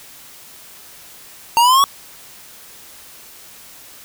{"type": "exponential sweep", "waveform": "square", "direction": "up", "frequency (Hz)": [914, 1135], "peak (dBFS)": -10, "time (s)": [1.57, 1.84], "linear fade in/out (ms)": 0, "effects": ["white hiss -41 dBFS RMS until 4.04 s"]}